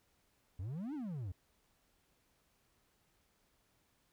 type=exponential two-way sweep; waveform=triangle; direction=up then down; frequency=83.7 to 319.1 to 83.7 Hz; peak=-37 dBFS; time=0.59-1.32 s; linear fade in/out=5 ms; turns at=0.94 s; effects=pink hiss -75 dBFS RMS until 4.12 s